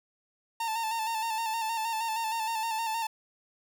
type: tone with vibrato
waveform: 45% pulse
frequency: 897 Hz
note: A5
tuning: 33 cents sharp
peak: -29 dBFS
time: 0.6-3.07 s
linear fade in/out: 5 ms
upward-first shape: square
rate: 6.4 Hz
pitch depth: 38 cents each way
effects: none